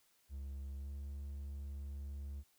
triangle tone with pitch glide, 68.7 to 70.27 Hz, C#2 to C#2, -15 to +24 cents, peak -40 dBFS, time 0.29-2.44 s, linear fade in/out 50 ms, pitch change +39 cents, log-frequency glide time 0.77-0.9 s, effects white hiss -73 dBFS RMS until 2.58 s

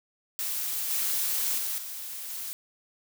blue noise with level steps, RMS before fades -31 / -28 / -31 / -38 / -36 dBFS, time 0.39-2.53 s, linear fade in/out 0 ms, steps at 0.9 / 1.58 / 1.78 / 2.3 s, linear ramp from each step 2 ms, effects none

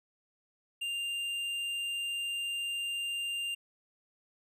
sine tone with tanh clipping, 2794 Hz, F7, in tune, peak -34 dBFS, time 0.81-3.55 s, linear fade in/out 10 ms, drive 9 dB, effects none

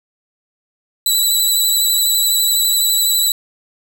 15% pulse tone with vibrato, 3951 Hz, B7, in tune, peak -6 dBFS, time 1.06-3.32 s, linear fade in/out 2 ms, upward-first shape sine, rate 12 Hz, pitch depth 23 cents each way, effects none

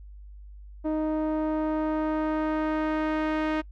sawtooth tone with low-pass filter sweep, 310.5 Hz, D#4, 3 cents flat, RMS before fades -27 dBFS, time 0.84-3.62 s, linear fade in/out 20 ms, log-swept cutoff 670 to 2300 Hz, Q 1, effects noise-tail reverb RT60 0.1 s tail -26 dB re dry + added 50 Hz sine -42 dBFS peak until 3.71 s

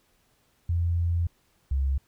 sine tone pair in turn, 85.4 / 67.78 Hz, F2 / C#2, -38 / -38 cents, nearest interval major third, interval 400 cents, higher first, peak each -22 dBFS, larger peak neither, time 0.69-1.27 / 1.71-1.98 s, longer first, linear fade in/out 5 ms, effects pink hiss -67 dBFS RMS until 2.07 s

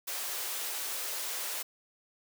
white high-pass noise, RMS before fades -36 dBFS, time 0.07-1.63 s, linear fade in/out 10 ms, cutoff 390 Hz, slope 24 dB/octave, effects none

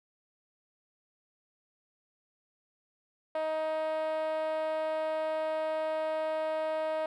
5% pulse tone with band-pass filter, 314.1 Hz, D#4, 16 cents sharp, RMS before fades -32 dBFS, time 3.35-7.06 s, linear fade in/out 2 ms, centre 680 Hz, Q 5.4, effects none

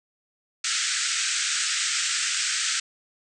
white band-pass noise, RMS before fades -26 dBFS, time 0.64-2.8 s, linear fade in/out 5 ms, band 1300 to 8400 Hz, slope 96 dB/octave, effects none

